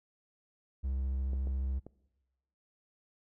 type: tone with vibrato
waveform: triangle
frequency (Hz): 66.2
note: C2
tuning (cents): +21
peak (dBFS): -29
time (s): 0.83-1.8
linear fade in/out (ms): 20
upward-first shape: sine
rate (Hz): 14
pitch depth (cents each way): 21
type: clicks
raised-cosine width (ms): 2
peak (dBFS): -33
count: 3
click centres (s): 1.333 / 1.472 / 1.866
effects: noise-tail reverb RT60 1.0 s tail -22 dB re dry